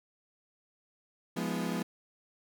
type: chord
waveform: 35% pulse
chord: F half-diminished seventh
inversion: none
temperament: equal with one note detuned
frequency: 174.61 / 207.7 / 246.9 / 316 Hz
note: F3 / Ab3 / Cb4 / Eb4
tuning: 0 / 0 / 0 / +27 cents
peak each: -34 / -35 / -35 / -40 dBFS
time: 1.36-1.83 s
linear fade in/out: 10 ms
effects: none